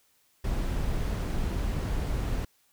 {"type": "noise", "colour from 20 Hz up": "brown", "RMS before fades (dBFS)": -29, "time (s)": [0.44, 2.45], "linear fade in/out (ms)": 5, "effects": ["white hiss -67 dBFS RMS until 2.72 s"]}